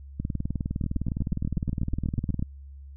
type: two click trains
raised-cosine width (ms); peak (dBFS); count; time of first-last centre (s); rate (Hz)
5; -15 / -16; 14 / 44; 0.84-2.425 / 0.2-2.394; 8.2 / 19.6
effects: added 69 Hz sine -41 dBFS peak until 2.96 s